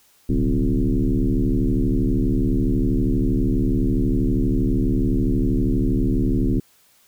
sine tone with frequency modulation, 115 Hz, A#2, 23 cents flat, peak -16 dBFS, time 0.29-6.6 s, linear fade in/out 5 ms, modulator 72.3 Hz, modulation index 3, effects white hiss -57 dBFS RMS until 7.07 s

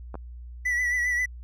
clicks, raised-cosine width 1 ms, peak -23 dBFS, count 2, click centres 0.143 / 0.154 s
triangle tone with vibrato, 1962 Hz, B6, 12 cents flat, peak -21 dBFS, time 0.65-1.26 s, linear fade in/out 10 ms, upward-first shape triangle, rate 7.5 Hz, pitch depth 48 cents each way
effects added 60 Hz sine -38 dBFS peak until 1.43 s

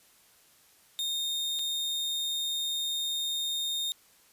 40% pulse tone with dropouts, 3675 Hz, A#7, 25 cents flat, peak -28 dBFS, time 0.99-3.92 s, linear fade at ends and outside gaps 0 ms, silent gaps 1.589-1.592 s, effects white hiss -61 dBFS RMS until 4.32 s + resampled to 32000 Hz

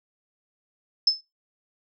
sine tone with exponential decay, 5250 Hz, E8, 8 cents flat, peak -12 dBFS, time 1.07-1.21 s, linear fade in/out 5 ms, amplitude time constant 29 ms, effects noise-tail reverb RT60 0.2 s tail -19 dB re dry

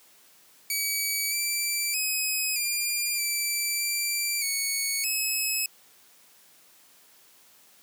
10% pulse tone with pitch steps, 2277 / 2338 / 2536 / 2398 / 2333 / 2350 / 2219 / 2572 Hz, C#7 / D7 / D#7 / D7 / D7 / D7 / C#7 / E7, +46 / -8 / +32 / +36 / -12 / +1 / +1 / -43 cents, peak -17 dBFS, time 0.7-5.66 s, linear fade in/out 2 ms, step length 620 ms, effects white hiss -57 dBFS RMS until 7.82 s + high-pass 150 Hz 12 dB/octave

